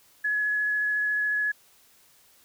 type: tone with vibrato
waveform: sine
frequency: 1693 Hz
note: G#6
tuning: 33 cents sharp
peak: -23 dBFS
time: 0.24-1.52 s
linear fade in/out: 10 ms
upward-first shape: sine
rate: 14 Hz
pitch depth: 8 cents each way
effects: white hiss -59 dBFS RMS until 2.44 s